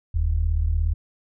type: tone pair together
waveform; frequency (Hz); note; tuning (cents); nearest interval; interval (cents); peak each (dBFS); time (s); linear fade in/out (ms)
sine; 41.9 / 79; E1 / D#2; +29 / +27; major seventh; 1098; -22 / -21; 0.14-0.94; 10
effects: none